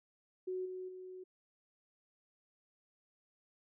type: tone with level steps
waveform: sine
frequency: 370 Hz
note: F#4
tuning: in tune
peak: -36 / -41 / -46 dBFS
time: 0.47-1.24 s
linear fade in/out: 10 ms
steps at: 0.65 / 0.88 s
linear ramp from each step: 10 ms
effects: none